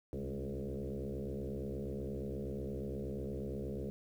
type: tone with frequency modulation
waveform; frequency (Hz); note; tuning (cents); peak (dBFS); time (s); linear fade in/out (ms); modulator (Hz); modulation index
sine; 140.2; C#3; +20; -37; 0.13-3.9; 0; 68.4; 5.5
effects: 11-bit